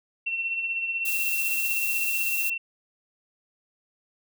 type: tone with tremolo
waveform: sine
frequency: 2709 Hz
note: E7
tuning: 47 cents sharp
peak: -24 dBFS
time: 0.26-2.58 s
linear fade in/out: 10 ms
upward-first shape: sine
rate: 16 Hz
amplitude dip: 45%
type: noise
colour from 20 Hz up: violet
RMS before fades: -29 dBFS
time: 1.05-2.5 s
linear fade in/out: 5 ms
effects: none